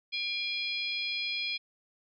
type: harmonic tone with a mistuned harmonic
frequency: 830.6 Hz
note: G#5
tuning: in tune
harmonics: 3 / 4 / 5 / 6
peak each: -34 / -36 / -38 / -40 dBFS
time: 0.12-1.58 s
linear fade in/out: 20 ms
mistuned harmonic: 3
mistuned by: -70 cents
effects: none